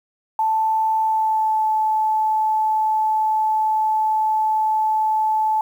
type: tone with pitch glide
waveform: sine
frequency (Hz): 880 to 868.9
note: A5 to A5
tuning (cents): 0 to -22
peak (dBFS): -16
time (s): 0.39-5.61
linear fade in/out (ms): 2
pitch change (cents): -22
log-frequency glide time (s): 1-1.69
effects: 8-bit